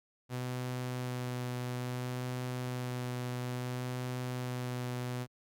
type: tone with vibrato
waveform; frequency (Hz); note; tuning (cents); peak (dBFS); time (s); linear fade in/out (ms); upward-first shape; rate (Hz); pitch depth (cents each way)
sawtooth; 125; B2; +21; -31; 0.29-5.27; 50; sine; 0.59; 12
effects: Opus 48 kbps